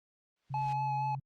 white noise with exponential growth, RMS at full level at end -44 dBFS, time 0.36-0.73 s, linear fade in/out 5 ms, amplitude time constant 80 ms
sine tone, 136.2 Hz, C#3, 30 cents flat, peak -36 dBFS, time 0.5-1.2 s, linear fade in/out 10 ms
triangle tone with vibrato, 852 Hz, G#5, 44 cents sharp, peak -29 dBFS, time 0.54-1.15 s, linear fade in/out 2 ms, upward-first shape sine, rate 4.3 Hz, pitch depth 17 cents each way
effects low-pass 4000 Hz 12 dB/octave + Opus 48 kbps

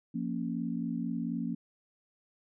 sine chord, Bb minor, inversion second, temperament equal, 174.61 / 233.1 / 277.2 Hz, F3 / Bb3 / Db4, 0 / 0 / 0 cents, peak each -36 / -34 / -37 dBFS, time 0.14-1.55 s, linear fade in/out 10 ms, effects none

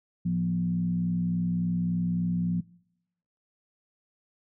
sine tone with frequency modulation, 174.61 Hz, F3, in tune, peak -24 dBFS, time 0.25-2.61 s, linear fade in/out 10 ms, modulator 63.5 Hz, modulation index 0.57, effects noise-tail reverb RT60 0.9 s tail -25 dB re dry

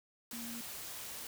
sine tone in noise, 233.1 Hz, A#3, in tune, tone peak -44 dBFS, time 0.33-0.61 s, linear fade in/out 2 ms, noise white, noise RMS -45 dBFS, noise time 0.31-1.27 s, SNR -2 dB, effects none

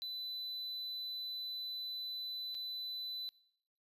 triangle tone with dropouts, 4000 Hz, B7, 21 cents sharp, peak -38 dBFS, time 0.02-3.29 s, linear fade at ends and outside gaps 0 ms, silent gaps 2.545-2.55 s, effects noise-tail reverb RT60 0.8 s tail -22 dB re dry + resampled to 32000 Hz

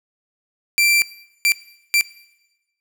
sawtooth tone bursts at uneven times, 2352 Hz, D7, 2 cents sharp, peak -10 dBFS, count 3, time 0.78-1.02 / 1.45-1.52 / 1.94-2.01 s, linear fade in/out 0 ms, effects noise-tail reverb RT60 1.0 s tail -20 dB re dry

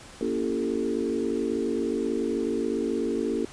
sine tone cluster, 236.7 / 284 / 339 / 395.6 / 446.9 Hz, A#3 / C#4 / E4 / G4 / A4, +27 / +42 / +49 / +16 / +27 cents, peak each -31 dBFS, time 0.21-3.45 s, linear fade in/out 2 ms, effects pink hiss -46 dBFS RMS until 3.52 s + resampled to 22050 Hz

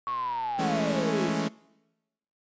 sine linear sweep, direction down, 1124 to 330.2 Hz, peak -28 dBFS, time 0.07-1.29 s, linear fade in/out 0 ms
click train, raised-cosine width 0.3 ms, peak -28 dBFS, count 118, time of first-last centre 0.08-1.039 s, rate 122 Hz
sawtooth chord, A major seventh, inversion second, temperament equal, 164.81 / 207.7 / 220 / 277.2 Hz, E3 / G#3 / A3 / C#4, 0 / 0 / 0 / 0 cents, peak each -28 dBFS, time 0.58-1.49 s, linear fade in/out 20 ms
effects noise-tail reverb RT60 1.0 s tail -23 dB re dry + resampled to 16000 Hz

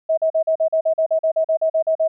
sine tone bursts, 641 Hz, E5, 49 cents flat, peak -14 dBFS, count 16, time 0.09-2.08 s, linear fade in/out 10 ms, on 85 ms, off 42 ms, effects none

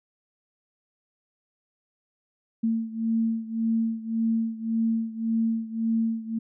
sine beating tone pair, 225.3 / 227.1 Hz, A3 / A#3, +41 / -45 cents, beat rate 1.8 Hz, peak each -25 / -28 dBFS, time 2.63-6.39 s, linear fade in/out 10 ms, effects none

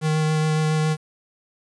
square tone with vibrato, 155.56 Hz, D#3, in tune, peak -19 dBFS, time 0.01-0.97 s, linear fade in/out 50 ms, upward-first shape sine, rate 7.2 Hz, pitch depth 11 cents each way, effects resampled to 22050 Hz + 8-bit

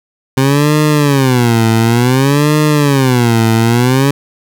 20% pulse tone with vibrato, 130.81 Hz, C3, in tune, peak -3 dBFS, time 0.37-4.11 s, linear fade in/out 5 ms, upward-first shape sine, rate 0.56 Hz, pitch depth 260 cents each way, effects none

